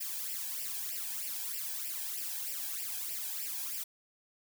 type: noise with flanger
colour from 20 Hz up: blue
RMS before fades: -38 dBFS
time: 0-3.84 s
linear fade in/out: 10 ms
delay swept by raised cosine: 0.38 to 1.26 ms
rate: 3.2 Hz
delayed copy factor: +0.8
effects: none

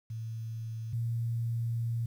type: tone pair in turn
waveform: sine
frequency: 112.7 / 116.2 Hz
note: A2 / A#2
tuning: +42 / -5 cents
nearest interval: minor second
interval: 53 cents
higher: second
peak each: -35 / -29 dBFS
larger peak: second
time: 0.1-0.93 / 0.93-2.06 s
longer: second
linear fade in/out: 5 ms
effects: 10-bit

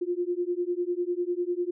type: beating tone pair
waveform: sine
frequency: 348.2 / 358.2 Hz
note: F4 / F4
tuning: -5 / +44 cents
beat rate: 10 Hz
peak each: -29 dBFS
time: 0.01-1.71 s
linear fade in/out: 10 ms
effects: none

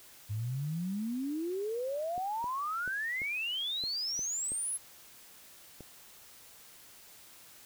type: exponential sweep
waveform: sine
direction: up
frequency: 100.9 to 11020 Hz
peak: -32 dBFS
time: 0.29-4.78 s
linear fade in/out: 20 ms
type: clicks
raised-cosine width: 2 ms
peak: -33 dBFS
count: 8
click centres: 2.179 / 2.442 / 2.877 / 3.218 / 3.838 / 4.192 / 4.519 / 5.807 s
effects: white hiss -55 dBFS RMS until 7.65 s

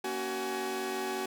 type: tone cluster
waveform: sawtooth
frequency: 235.1 / 280.3 / 376.7 / 839 Hz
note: A#3 / C#4 / F#4 / G#5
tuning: +15 / +19 / +31 / +17 cents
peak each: -38 / -39 / -30 / -36 dBFS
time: 0.04-1.26 s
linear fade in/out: 5 ms
effects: none

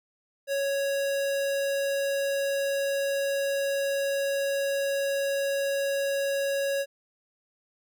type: tone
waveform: square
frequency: 554.4 Hz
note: C#5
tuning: in tune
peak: -26 dBFS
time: 0.47-6.86 s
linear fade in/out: 50 ms
effects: none

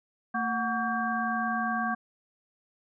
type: harmonic tone with a mistuned harmonic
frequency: 227.1 Hz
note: A#3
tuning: 45 cents flat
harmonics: 1 / 3 / 5 / 7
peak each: -32 / -32 / -32 / -32 dBFS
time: 0.34-1.95 s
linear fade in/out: 10 ms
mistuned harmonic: 3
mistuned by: +130 cents
effects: none

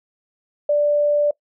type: tone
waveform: sine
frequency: 587.3 Hz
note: D5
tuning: in tune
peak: -14 dBFS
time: 0.69-1.31 s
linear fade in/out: 5 ms
effects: noise-tail reverb RT60 0.1 s tail -22 dB re dry

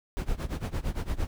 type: noise with tremolo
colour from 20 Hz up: brown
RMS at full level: -27 dBFS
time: 0.17-1.27 s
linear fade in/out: 0 ms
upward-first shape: sine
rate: 8.8 Hz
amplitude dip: 90%
effects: none

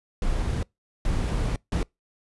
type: noise bursts at uneven times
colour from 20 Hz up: brown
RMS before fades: -25 dBFS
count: 3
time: 0.22-0.63 / 1.05-1.56 / 1.72-1.83 s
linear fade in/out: 2 ms
effects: noise-tail reverb RT60 0.2 s tail -26 dB re dry + resampled to 24000 Hz

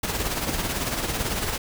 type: noise with tremolo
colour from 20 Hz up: pink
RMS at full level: -25 dBFS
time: 0.03-1.58 s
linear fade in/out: 5 ms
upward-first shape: sine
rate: 18 Hz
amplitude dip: 50%
effects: none

